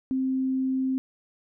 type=tone; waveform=sine; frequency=262.3 Hz; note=C4; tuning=4 cents sharp; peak=-23 dBFS; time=0.11-0.98 s; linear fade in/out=0 ms; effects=none